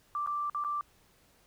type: tone with dropouts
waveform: sine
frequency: 1174.7 Hz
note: D6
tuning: in tune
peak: -30 dBFS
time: 0.15-0.81 s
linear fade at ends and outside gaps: 1 ms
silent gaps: 0.263-0.273 / 0.498-0.547 / 0.639-0.647 s
effects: pink hiss -65 dBFS RMS until 1.46 s